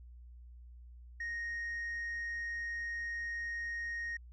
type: tone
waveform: sine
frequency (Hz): 1864.7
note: A#6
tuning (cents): 0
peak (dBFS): -34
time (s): 1.2-4.17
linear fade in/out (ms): 5
effects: tanh soft clip ceiling -35 dBFS + added 60 Hz sine -50 dBFS peak until 4.32 s

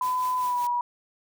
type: tone with pitch glide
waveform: sine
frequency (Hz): 1007 to 968.2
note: B5 to B5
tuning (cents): +33 to -35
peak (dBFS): -23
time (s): 0.01-0.81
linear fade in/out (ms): 2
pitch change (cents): -68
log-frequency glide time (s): 0.38-0.64
type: noise with tremolo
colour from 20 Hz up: white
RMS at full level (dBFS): -41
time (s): 0.02-0.67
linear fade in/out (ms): 2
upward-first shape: triangle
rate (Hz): 5.2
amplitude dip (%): 65
effects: none

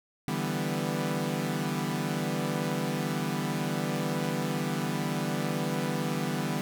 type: chord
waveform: sawtooth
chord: E minor seventh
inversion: third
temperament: equal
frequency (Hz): 146.83 / 164.81 / 196 / 246.9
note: D3 / E3 / G3 / B3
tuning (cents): 0 / 0 / 0 / 0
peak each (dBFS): -30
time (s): 0.28-6.61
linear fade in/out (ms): 0
effects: none

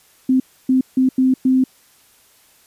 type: tone bursts at uneven times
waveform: sine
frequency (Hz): 259.5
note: C4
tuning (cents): -14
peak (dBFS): -11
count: 5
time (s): 0.29-0.4 / 0.69-0.81 / 0.97-1.09 / 1.18-1.34 / 1.45-1.64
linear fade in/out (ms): 5
effects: white hiss -53 dBFS RMS until 2.66 s + resampled to 32000 Hz

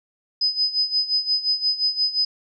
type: tone with tremolo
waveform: sine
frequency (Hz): 5020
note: D#8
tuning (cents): +15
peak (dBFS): -16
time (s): 0.41-2.25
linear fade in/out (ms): 5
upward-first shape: sine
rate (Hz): 5.7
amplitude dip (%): 80
effects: none

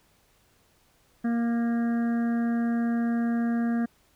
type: harmonic tone with a mistuned harmonic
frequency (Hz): 233.7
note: A#3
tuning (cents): +5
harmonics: 1 / 2 / 3 / 5 / 6 / 7 / 8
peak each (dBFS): -23 / -41 / -38 / -46 / -48 / -42 / -49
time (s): 1.24-3.86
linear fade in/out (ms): 10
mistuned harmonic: 5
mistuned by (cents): +23
effects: pink hiss -64 dBFS RMS until 4.15 s

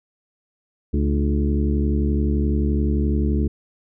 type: harmonic tone with a mistuned harmonic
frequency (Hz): 71.6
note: D2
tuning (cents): -43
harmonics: 1 / 2 / 3 / 4 / 5 / 6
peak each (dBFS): -19 / -28 / -24 / -27 / -30 / -33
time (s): 0.93-3.48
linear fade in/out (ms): 10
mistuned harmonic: 4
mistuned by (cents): +69
effects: none

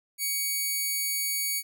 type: tone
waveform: 5% pulse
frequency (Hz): 2250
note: C#7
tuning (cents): +25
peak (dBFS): -17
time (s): 0.18-1.63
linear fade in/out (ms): 50
effects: none

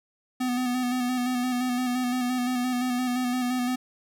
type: tone with vibrato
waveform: square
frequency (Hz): 249.5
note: B3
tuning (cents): +18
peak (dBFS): -25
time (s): 0.4-3.76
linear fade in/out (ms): 10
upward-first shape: square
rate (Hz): 5.8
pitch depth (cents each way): 26
effects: none

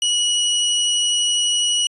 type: tone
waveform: sawtooth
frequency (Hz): 2922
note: F#7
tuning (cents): -22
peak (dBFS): -13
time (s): 0.02-1.87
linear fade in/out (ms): 2
effects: resampled to 24000 Hz

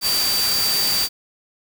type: tone in noise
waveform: sine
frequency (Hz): 4650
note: D8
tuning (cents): -18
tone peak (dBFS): -19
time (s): 0.01-1.09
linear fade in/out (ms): 50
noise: white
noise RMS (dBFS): -23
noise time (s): 0.01-1.09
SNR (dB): +1
effects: none

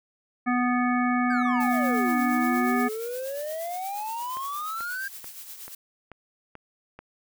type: harmonic tone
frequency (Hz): 246.9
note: B3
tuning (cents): 0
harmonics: 1 / 3 / 5 / 7 / 9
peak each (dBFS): -23 / -29 / -29 / -32 / -34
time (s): 0.46-2.89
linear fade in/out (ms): 20
type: exponential two-way sweep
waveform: triangle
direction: down then up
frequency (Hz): 1619 to 280 to 1619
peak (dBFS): -28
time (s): 1.3-5.08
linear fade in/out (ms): 5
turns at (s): 2.2
type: noise with tremolo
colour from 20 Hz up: blue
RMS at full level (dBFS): -39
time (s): 1.6-5.75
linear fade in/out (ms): 5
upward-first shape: triangle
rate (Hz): 8.5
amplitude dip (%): 60
type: click train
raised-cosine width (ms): 0.5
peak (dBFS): -27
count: 7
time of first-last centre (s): 4.37-6.99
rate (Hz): 2.29
effects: none

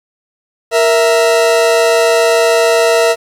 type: tone pair together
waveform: 40% pulse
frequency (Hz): 466.2 / 659.3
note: A#4 / E5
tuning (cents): 0 / 0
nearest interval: tritone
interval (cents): 600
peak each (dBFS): -10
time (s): 0.71-3.16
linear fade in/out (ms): 50
effects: low-pass 11000 Hz 12 dB/octave + 7-bit

